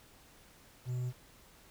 triangle tone with quantisation, 124.9 Hz, B2, 20 cents sharp, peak -31 dBFS, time 0.85-1.13 s, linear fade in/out 50 ms, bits 10, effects pink hiss -60 dBFS RMS until 1.7 s

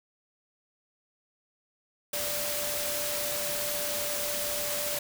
sine tone in noise, 587 Hz, D5, 1 cent flat, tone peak -36 dBFS, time 2.13-4.99 s, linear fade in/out 5 ms, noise white, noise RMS -32 dBFS, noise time 2.13-4.99 s, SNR -7 dB, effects none

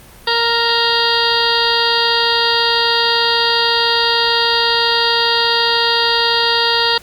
harmonic tone, 466.2 Hz, A#4, in tune, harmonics 1 / 2 / 3 / 4 / 6 / 7 / 8 / 9 / 10, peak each -21 / -19 / -22 / -21 / -23 / -22 / -20 / -22 / -19 dBFS, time 0.27-6.98 s, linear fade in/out 5 ms, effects pink hiss -41 dBFS RMS until 7.02 s + Opus 32 kbps

